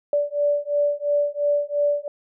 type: beating tone pair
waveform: sine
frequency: 580 / 582.9 Hz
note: D5 / D5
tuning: -22 / -13 cents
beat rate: 2.9 Hz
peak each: -22 dBFS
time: 0.13-2.08 s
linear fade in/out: 2 ms
effects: none